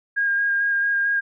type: tone with vibrato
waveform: sine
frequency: 1621 Hz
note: G#6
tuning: 42 cents flat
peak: -18 dBFS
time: 0.16-1.21 s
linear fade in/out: 20 ms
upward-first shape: square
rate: 4.5 Hz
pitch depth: 11 cents each way
effects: none